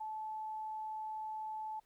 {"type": "tone", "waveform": "sine", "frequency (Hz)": 868, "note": "A5", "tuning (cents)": -24, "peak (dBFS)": -39, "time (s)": [0, 1.8], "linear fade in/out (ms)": 10, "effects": ["pink hiss -75 dBFS RMS until 1.85 s"]}